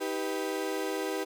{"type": "chord", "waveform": "35% pulse", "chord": "Eb augmented", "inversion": "none", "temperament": "equal with one note detuned", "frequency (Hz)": [316.6, 392, 493.9], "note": ["Eb4", "G4", "B4"], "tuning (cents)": [30, 0, 0], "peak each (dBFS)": [-34, -32, -34], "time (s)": [0, 1.25], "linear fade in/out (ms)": 20, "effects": []}